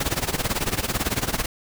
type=noise with tremolo; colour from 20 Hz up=pink; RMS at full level=-22 dBFS; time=0-1.46 s; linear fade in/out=5 ms; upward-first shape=sine; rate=18 Hz; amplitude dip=85%; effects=none